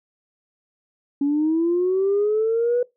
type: linear sweep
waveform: sine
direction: up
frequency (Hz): 278.7 to 493.9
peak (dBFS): -16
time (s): 1.21-2.83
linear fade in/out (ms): 5
effects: noise-tail reverb RT60 0.2 s tail -22 dB re dry + tanh soft clip ceiling -13 dBFS